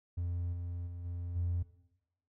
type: tone with level steps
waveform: triangle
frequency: 87.31 Hz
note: F2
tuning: in tune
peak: -30 / -34 / -38 / -34 / -27 dBFS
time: 0.17-1.63 s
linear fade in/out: 10 ms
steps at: 0.52 / 0.86 / 1.04 / 1.35 s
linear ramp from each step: 20 ms
effects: noise-tail reverb RT60 0.8 s tail -18 dB re dry + tanh soft clip ceiling -26 dBFS